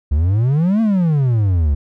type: exponential two-way sweep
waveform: triangle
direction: up then down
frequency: 68.5 to 229.9 to 68.5 Hz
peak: -10 dBFS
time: 0.11-1.75 s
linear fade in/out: 10 ms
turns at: 0.81 s
effects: none